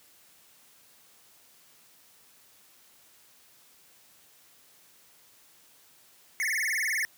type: tone with vibrato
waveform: square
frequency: 1959 Hz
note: B6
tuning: 15 cents flat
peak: -27 dBFS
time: 6.4-7.05 s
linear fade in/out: 0 ms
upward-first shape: sine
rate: 20 Hz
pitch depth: 230 cents each way
effects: white hiss -59 dBFS RMS until 7.17 s + high-pass 80 Hz 12 dB/octave